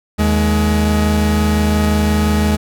40% pulse tone pair together, 78.6 / 210 Hz, D#2 / G#3, +18 / +19 cents, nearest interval octave + perfect fourth, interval 1701 cents, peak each -14 dBFS, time 0.18-2.57 s, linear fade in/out 20 ms, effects none

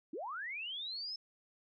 sine linear sweep, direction up, 260 to 5290 Hz, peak -39 dBFS, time 0.13-1.16 s, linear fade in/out 5 ms, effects none

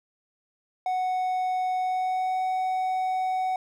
triangle tone with pitch glide, 740 to 747.3 Hz, F#5 to F#5, 0 to +17 cents, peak -22 dBFS, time 0.86-3.56 s, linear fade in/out 2 ms, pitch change +17 cents, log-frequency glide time 1.78-2.43 s, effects none

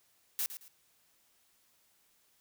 blue noise with echo, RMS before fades -33 dBFS, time 0.39-0.46 s, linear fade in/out 0 ms, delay 110 ms, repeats 2, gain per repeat -11 dB, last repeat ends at 0.68 s, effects white hiss -70 dBFS RMS until 2.4 s

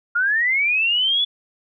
sine linear sweep, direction up, 1388 to 3459 Hz, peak -16 dBFS, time 0.15-1.25 s, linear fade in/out 10 ms, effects none

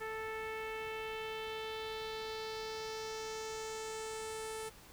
sawtooth tone with low-pass filter sweep, 440 Hz, A4, in tune, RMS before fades -42 dBFS, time 0-4.7 s, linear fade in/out 20 ms, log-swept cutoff 1900 to 10000 Hz, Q 2.6, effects pink hiss -57 dBFS RMS until 4.92 s

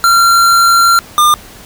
square tone pair in turn, 1373 / 1203.2 Hz, F6 / D6, -30 / +42 cents, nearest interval major second, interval 228 cents, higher first, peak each -6 dBFS, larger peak neither, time 0.04-0.99 / 1.18-1.34 s, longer first, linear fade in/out 0 ms, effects pink hiss -35 dBFS RMS until 1.65 s

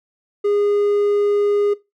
triangle tone, 410 Hz, G#4, 22 cents flat, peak -13 dBFS, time 0.44-1.74 s, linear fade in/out 10 ms, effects noise-tail reverb RT60 0.2 s tail -18 dB re dry

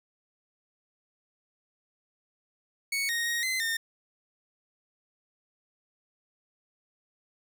sawtooth tone with pitch steps, 2221 / 1864 / 1876 / 2053 / 1823 Hz, C#7 / A#6 / A#6 / C7 / A#6, +3 / -1 / +11 / -33 / -39 cents, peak -24 dBFS, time 2.92-3.77 s, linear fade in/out 5 ms, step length 170 ms, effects none

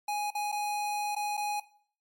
square tone with dropouts, 830.6 Hz, G#5, in tune, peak -30 dBFS, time 0.08-1.6 s, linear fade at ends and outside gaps 5 ms, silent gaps 0.305-0.35 / 0.518-0.524 / 1.151-1.163 / 1.37-1.375 s, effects noise-tail reverb RT60 0.5 s tail -17 dB re dry + MP3 64 kbps

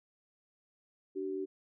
sine tone pair together, 293.7 / 380.4 Hz, D4 / F#4, 0 / +48 cents, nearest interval major third, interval 448 cents, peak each -40 / -35 dBFS, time 1.15-1.46 s, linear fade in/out 20 ms, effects none

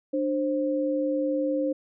sine tone pair together, 297 / 528 Hz, D4 / C5, +20 / +16 cents, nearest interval minor seventh, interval 996 cents, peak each -26 dBFS, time 0.13-1.73 s, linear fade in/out 10 ms, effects none

